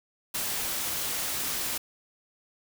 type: noise with ADSR envelope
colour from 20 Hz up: white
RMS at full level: -28 dBFS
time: 0.34-1.78 s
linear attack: 13 ms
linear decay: 5 ms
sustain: -3 dB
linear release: 7 ms
effects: none